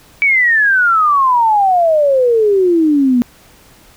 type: exponential sweep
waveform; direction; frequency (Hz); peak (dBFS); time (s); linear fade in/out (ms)
sine; down; 2305 to 237; -8; 0.22-3.22; 0
effects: pink hiss -45 dBFS RMS until 3.96 s